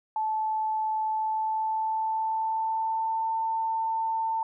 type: tone with pitch glide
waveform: sine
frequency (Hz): 871 to 895.5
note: A5 to A5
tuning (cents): -18 to +30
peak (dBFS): -25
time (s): 0.16-4.43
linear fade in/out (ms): 2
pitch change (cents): +48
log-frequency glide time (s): 1.05-3.34
effects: none

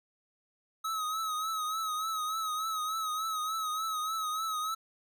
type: tone with vibrato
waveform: square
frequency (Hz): 1278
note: D#6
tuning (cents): +46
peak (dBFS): -32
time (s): 0.84-4.75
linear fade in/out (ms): 10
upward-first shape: triangle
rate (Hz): 3.4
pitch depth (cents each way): 63
effects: none

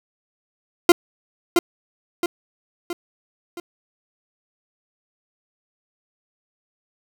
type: tone with echo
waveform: 40% pulse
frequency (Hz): 346.2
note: F4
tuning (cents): -15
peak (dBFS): -6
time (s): 0.89-0.92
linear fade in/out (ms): 2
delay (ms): 670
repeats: 4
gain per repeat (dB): -6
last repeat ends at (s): 3.6
effects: none

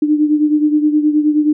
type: beating tone pair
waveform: sine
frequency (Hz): 299.6 / 309.1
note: D4 / D#4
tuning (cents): +35 / -11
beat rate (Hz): 9.5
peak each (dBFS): -11 / -17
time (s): 0.02-1.53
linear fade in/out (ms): 5
effects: none

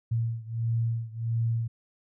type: beating tone pair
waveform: sine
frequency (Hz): 114.5 / 116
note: A#2 / A#2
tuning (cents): -31 / -8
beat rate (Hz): 1.5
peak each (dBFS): -28 / -30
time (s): 0.11-1.68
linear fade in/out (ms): 10
effects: none

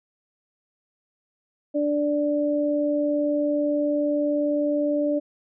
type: tone pair together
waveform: sine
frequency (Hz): 293.7 / 586.6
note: D4 / D5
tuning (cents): 0 / -2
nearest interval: octave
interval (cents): 1198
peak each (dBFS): -23 / -23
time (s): 1.74-5.2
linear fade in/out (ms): 20
effects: none

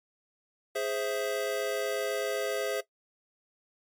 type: chord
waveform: square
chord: Ab augmented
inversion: none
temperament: equal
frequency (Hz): 415.3 / 523.3 / 659.3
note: Ab4 / C5 / E5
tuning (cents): 0 / 0 / 0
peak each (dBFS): -34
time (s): 0.75-2.81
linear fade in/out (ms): 10
effects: noise-tail reverb RT60 0.1 s tail -17 dB re dry + MP3 96 kbps

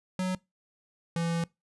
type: tone pair in turn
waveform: square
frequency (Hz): 185 / 167.93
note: F#3 / E3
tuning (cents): 0 / +32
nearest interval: major second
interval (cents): 168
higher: first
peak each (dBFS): -28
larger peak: neither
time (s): 0.19-0.35 / 1.16-1.44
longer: second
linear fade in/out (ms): 2
effects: noise-tail reverb RT60 0.2 s tail -22 dB re dry + resampled to 24000 Hz

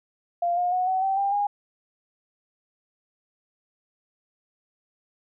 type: tone with pitch steps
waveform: sine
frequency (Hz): 694 / 713.1 / 732.7 / 752.9 / 773.6 / 794.9 / 816.8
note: F5 / F5 / F#5 / F#5 / G5 / G5 / G#5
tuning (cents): -11 / +36 / -17 / +30 / -23 / +24 / -29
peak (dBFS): -21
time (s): 0.42-1.47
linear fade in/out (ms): 5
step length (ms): 150
effects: none

